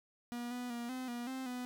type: tone with pitch steps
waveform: 45% pulse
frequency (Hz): 240.2 / 246.4 / 237.4 / 256.6 / 239.9 / 261.9 / 248.4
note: B3 / B3 / A#3 / C4 / A#3 / C4 / B3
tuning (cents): -48 / -4 / +32 / -34 / +50 / +2 / +10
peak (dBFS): -39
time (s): 0.32-1.65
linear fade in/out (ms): 0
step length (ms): 190
effects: 13-bit